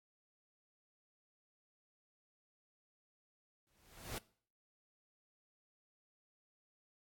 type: noise with exponential growth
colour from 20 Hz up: pink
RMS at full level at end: -41 dBFS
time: 3.67-4.18 s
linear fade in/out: 0 ms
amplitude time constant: 110 ms
effects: noise-tail reverb RT60 0.5 s tail -21 dB re dry + AAC 64 kbps